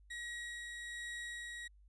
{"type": "tone with tremolo", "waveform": "35% pulse", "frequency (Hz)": 1904, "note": "A#6", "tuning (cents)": 36, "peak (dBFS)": -40, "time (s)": [0.1, 1.68], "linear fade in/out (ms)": 10, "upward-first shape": "sine", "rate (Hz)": 1.2, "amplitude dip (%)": 25, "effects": ["added 50 Hz sine -60 dBFS peak until 1.88 s", "resampled to 24000 Hz"]}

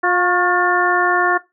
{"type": "harmonic tone with a mistuned harmonic", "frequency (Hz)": 355.3, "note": "F4", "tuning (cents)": 30, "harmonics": [1, 2, 3, 4, 5], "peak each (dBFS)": [-20, -20, -20, -20, -20], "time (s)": [0.03, 1.38], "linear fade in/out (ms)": 10, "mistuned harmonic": 3, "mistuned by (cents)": 45, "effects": ["noise-tail reverb RT60 0.2 s tail -18 dB re dry"]}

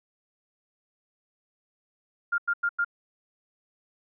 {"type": "tone bursts", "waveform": "sine", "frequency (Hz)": 1403, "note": "F6", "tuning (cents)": 8, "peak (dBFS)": -22, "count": 4, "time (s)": [2.32, 2.847], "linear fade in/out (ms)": 10, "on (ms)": 62, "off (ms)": 93, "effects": []}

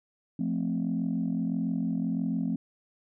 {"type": "chord", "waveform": "sine", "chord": "F major", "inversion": "none", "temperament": "equal with one note detuned", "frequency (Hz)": [174.01, 220, 261.6], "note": ["F3", "A3", "C4"], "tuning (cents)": [-6, 0, 0], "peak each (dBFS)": -30, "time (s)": [0.39, 2.56], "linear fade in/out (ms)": 5, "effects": ["tanh soft clip ceiling -20 dBFS"]}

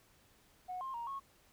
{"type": "tone with pitch steps", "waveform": "sine", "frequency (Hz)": [732, 1060, 938, 1096], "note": ["F#5", "C6", "A#5", "C#6"], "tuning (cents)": [-19, 22, 11, -20], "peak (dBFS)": -38, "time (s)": [0.68, 1.2], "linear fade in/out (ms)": 20, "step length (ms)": 130, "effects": ["tanh soft clip ceiling -34 dBFS", "pink hiss -67 dBFS RMS until 1.52 s"]}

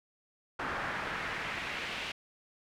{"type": "noise with band-pass filter sweep", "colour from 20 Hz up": "brown", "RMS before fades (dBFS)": -37, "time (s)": [0.59, 2.12], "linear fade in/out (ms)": 5, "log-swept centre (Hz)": [1400, 2800], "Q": 1.8, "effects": []}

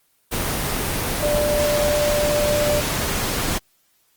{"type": "tone in noise", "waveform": "sine", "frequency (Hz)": 591, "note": "D5", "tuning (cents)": 11, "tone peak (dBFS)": -18, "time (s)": [1.22, 2.81], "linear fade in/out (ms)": 20, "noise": "pink", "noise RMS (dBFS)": -23, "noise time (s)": [0.31, 3.59], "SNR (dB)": 2, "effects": ["white hiss -63 dBFS RMS until 4.16 s", "Opus 24 kbps"]}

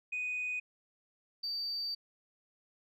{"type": "tone pair in turn", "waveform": "sine", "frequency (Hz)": [2489, 4626], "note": ["D#7", "D8"], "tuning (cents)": [0, -27], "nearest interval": "major seventh", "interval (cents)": 1073, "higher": "second", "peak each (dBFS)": [-32, -33], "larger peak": "first", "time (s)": [[0.12, 0.6], [1.43, 1.95]], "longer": "second", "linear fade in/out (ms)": 10, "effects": ["tanh soft clip ceiling -30 dBFS"]}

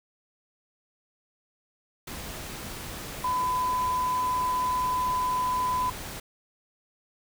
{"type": "tone in noise", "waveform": "sine", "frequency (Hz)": 1005, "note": "B5", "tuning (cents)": 30, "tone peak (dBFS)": -24, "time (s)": [3.24, 5.9], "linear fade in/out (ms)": 5, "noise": "pink", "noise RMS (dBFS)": -38, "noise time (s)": [2.07, 6.2], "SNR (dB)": 11, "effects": []}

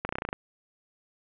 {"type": "clicks", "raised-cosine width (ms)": 0.5, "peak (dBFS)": -15, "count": 9, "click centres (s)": [0.05, 0.091, 0.125, 0.155, 0.185, 0.221, 0.251, 0.289, 0.329], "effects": ["resampled to 8000 Hz", "9-bit"]}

